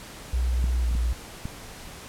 sine tone with pitch glide, 61.5 to 59.13 Hz, B1 to A#1, -7 to +25 cents, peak -21 dBFS, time 0.33-1.13 s, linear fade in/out 5 ms, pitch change -68 cents, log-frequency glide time 0.8-0.87 s
clicks, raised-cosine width 5 ms, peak -20 / -27 / -21 / -19 dBFS, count 4, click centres 0.642 / 0.912 / 0.951 / 1.455 s
effects pink hiss -42 dBFS RMS until 2.08 s + low-pass 12000 Hz 12 dB/octave

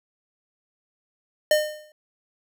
square tone with exponential decay, 608 Hz, D#5, 40 cents flat, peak -14 dBFS, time 1.51-1.92 s, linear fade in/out 2 ms, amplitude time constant 87 ms, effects none

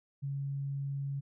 sine tone, 139.1 Hz, C#3, 6 cents sharp, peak -33 dBFS, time 0.22-1.21 s, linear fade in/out 20 ms, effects none

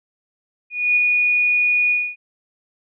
sine tone with ADSR envelope, 2457 Hz, D#7, 22 cents flat, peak -12 dBFS, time 0.7-2.16 s, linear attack 260 ms, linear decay 24 ms, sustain -2 dB, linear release 250 ms, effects none

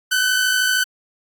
sawtooth tone pair together, 1503 / 1556 Hz, F#6 / G6, +27 / -13 cents, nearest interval minor second, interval 60 cents, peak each -13 / -20 dBFS, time 0.11-0.84 s, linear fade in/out 10 ms, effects AAC 64 kbps

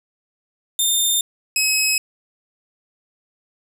15% pulse tone pair in turn, 3617 / 2558 Hz, A7 / D#7, +47 / +47 cents, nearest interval tritone, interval 600 cents, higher first, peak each -9 dBFS, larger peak neither, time 0.79-1.21 / 1.56-1.98 s, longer neither, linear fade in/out 2 ms, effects none

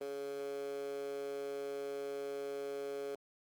15% pulse tone with high-pass filter, 140 Hz, C#3, 18 cents sharp, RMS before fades -41 dBFS, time 0.01-3.15 s, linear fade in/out 2 ms, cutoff 450 Hz, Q 5.3, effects Opus 24 kbps

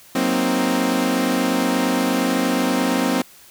sawtooth chord, C half-diminished seventh, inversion second, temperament equal, 185 / 233.1 / 261.6 / 311.1 Hz, Gb3 / Bb3 / C4 / Eb4, 0 / 0 / 0 / 0 cents, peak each -22 / -20 / -16 / -22 dBFS, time 0.15-3.22 s, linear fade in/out 5 ms, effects white hiss -47 dBFS RMS until 3.5 s

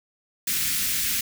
white band-stop noise, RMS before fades -25 dBFS, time 0.47-1.21 s, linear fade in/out 5 ms, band 270 to 1600 Hz, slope 24 dB/octave, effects none

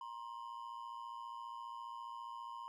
triangle ring-modulated tone, 1000 Hz, B5, 21 cents sharp, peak -40 dBFS, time 0.01-2.68 s, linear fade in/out 0 ms, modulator 57.4 Hz, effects none

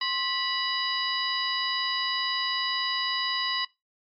harmonic tone with a mistuned harmonic, 982 Hz, B5, 10 cents flat, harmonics 1 / 2 / 3 / 4 / 5, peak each -32 / -32 / -32 / -32 / -32 dBFS, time 0.01-3.65 s, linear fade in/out 5 ms, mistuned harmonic 1, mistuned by +130 cents, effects noise-tail reverb RT60 0.2 s tail -19 dB re dry + MP3 48 kbps

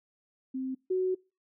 sine tone pair in turn, 261.4 / 371.4 Hz, C4 / F#4, -1 / +7 cents, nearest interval tritone, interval 608 cents, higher second, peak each -31 / -25 dBFS, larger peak second, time 0.54-0.75 / 0.9-1.15 s, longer second, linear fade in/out 10 ms, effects noise-tail reverb RT60 0.3 s tail -25 dB re dry

